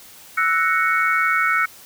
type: chord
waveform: sine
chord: F# dominant seventh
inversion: third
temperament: equal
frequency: 1318.5 / 1480 / 1864.7 / 2217 Hz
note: E6 / F#6 / A#6 / C#7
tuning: 0 / 0 / 0 / 0 cents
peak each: -20 / -21 / -26 / -21 dBFS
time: 0.37-1.66 s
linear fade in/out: 10 ms
effects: white hiss -44 dBFS RMS until 1.85 s